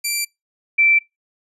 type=tone pair in turn; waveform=10% pulse / sine; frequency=2349 / 2336 Hz; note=D7 / D7; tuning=0 / -10 cents; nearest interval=unison; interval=10 cents; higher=first; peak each=-11 dBFS; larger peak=neither; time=0.04-0.25 / 0.78-0.99 s; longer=neither; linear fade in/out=10 ms; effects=noise-tail reverb RT60 0.2 s tail -25 dB re dry + resampled to 32000 Hz